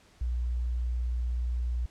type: tone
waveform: sine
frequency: 60.4 Hz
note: B1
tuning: 38 cents flat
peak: -27 dBFS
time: 0.21-1.86 s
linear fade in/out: 5 ms
effects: pink hiss -60 dBFS RMS until 1.9 s + low-pass 8000 Hz 12 dB/octave